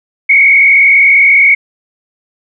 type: tone with frequency modulation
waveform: sine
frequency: 2217 Hz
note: C#7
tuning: in tune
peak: -3 dBFS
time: 0.29-1.55 s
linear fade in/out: 10 ms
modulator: 40.3 Hz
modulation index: 1.8
effects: none